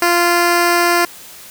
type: tone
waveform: 10% pulse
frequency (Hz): 346.9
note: F4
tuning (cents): -12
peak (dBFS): -3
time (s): 0.02-1.05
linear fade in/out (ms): 2
effects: white hiss -37 dBFS RMS until 1.5 s